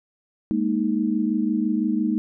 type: chord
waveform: sine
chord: Ab suspended second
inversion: none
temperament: just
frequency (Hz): 207.7 / 233.6 / 311.5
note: Ab3 / Bb3 / Eb4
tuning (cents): 0 / +4 / +2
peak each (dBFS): -24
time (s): 0.51-2.18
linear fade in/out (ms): 0
effects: none